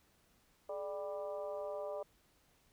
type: harmonic tone with a mistuned harmonic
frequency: 197.5 Hz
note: G3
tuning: 13 cents sharp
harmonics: 2 / 3 / 4 / 5 / 6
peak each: -46 / -40 / -51 / -52 / -54 dBFS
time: 0.69-2.03 s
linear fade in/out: 5 ms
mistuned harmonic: 2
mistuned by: +120 cents
effects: pink hiss -71 dBFS RMS until 2.72 s